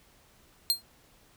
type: tone with exponential decay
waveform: sawtooth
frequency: 4200 Hz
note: C8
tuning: 6 cents sharp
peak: -16 dBFS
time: 0.7-0.82 s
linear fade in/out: 0 ms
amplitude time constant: 25 ms
effects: pink hiss -61 dBFS RMS until 1.36 s